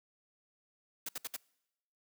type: noise bursts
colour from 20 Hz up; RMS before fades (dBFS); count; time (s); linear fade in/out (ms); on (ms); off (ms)
white; -39; 4; 1.06-1.365; 5; 29; 63
effects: noise-tail reverb RT60 0.9 s tail -25 dB re dry + high-pass 150 Hz 12 dB/octave